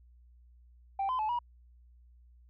sine tone with pitch steps, 784 / 1022 / 862 / 963 Hz, G5 / C6 / A5 / B5, 0 / -41 / -36 / -44 cents, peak -27 dBFS, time 0.99-1.39 s, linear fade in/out 5 ms, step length 100 ms, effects tanh soft clip ceiling -27 dBFS + added 60 Hz sine -56 dBFS peak until 2.49 s

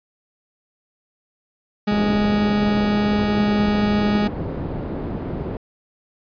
40% pulse tone, 207.7 Hz, G#3, in tune, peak -16 dBFS, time 1.87-4.28 s, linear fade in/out 10 ms
white low-pass noise, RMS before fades -27 dBFS, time 1.91-5.57 s, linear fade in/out 2 ms, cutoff 340 Hz, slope 12 dB/octave
effects resampled to 11025 Hz

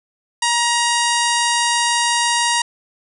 harmonic tone, 946 Hz, A#5, 25 cents sharp, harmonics 1 / 2 / 3 / 4 / 5 / 6 / 7 / 8 / 9 / 10, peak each -19 / -22 / -24 / -25 / -26 / -27 / -27 / -28 / -29 / -29 dBFS, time 0.42-2.62 s, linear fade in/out 5 ms, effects none

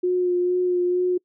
sine tone with vibrato, 359 Hz, F4, 48 cents sharp, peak -18 dBFS, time 0.03-1.18 s, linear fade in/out 10 ms, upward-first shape sine, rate 2.2 Hz, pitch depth 18 cents each way, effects noise-tail reverb RT60 0.1 s tail -26 dB re dry

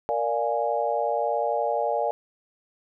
sine chord, Bb dominant seventh, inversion none, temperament equal, 466.2 / 587.3 / 698.5 / 830.6 Hz, Bb4 / D5 / F5 / Ab5, 0 / 0 / 0 / 0 cents, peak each -29 / -27 / -28 / -28 dBFS, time 0.09-2.11 s, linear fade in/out 0 ms, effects none

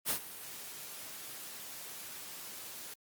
white noise with ADSR envelope, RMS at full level -30 dBFS, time 0.05-2.94 s, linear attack 51 ms, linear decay 89 ms, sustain -16 dB, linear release 5 ms, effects high-pass 100 Hz 12 dB/octave + Opus 32 kbps

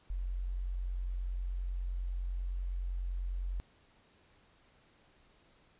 sine tone, 44.95 Hz, F#1, 49 cents flat, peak -33 dBFS, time 0.1-3.6 s, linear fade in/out 0 ms, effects pink hiss -66 dBFS RMS until 5.79 s + resampled to 8000 Hz

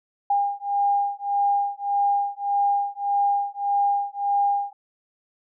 sine beating tone pair, 806 / 807.7 Hz, G5 / G#5, +48 / -48 cents, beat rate 1.7 Hz, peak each -23 dBFS, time 0.3-4.73 s, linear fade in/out 5 ms, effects none

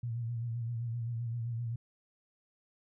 sine tone with vibrato, 117.1 Hz, A#2, 8 cents sharp, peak -33 dBFS, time 0.03-1.76 s, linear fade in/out 5 ms, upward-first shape sine, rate 7.7 Hz, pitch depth 54 cents each way, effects none

